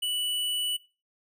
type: tone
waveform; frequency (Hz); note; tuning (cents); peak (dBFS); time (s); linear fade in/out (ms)
square; 2960; F#7; 0; -27; 0.02-0.77; 10
effects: noise-tail reverb RT60 0.3 s tail -18 dB re dry